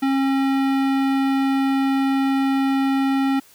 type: tone with hard clipping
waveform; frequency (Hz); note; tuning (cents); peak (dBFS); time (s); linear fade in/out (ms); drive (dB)
sine; 270.7; C#4; -41; -19; 0.02-3.4; 10; 18
effects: white hiss -51 dBFS RMS until 3.54 s